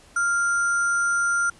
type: tone with sample-and-hold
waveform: sine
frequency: 1396.9 Hz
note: F6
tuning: in tune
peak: -19 dBFS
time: 0.16-1.5 s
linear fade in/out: 5 ms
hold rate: 7350 Hz
effects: pink hiss -52 dBFS RMS until 1.59 s + resampled to 24000 Hz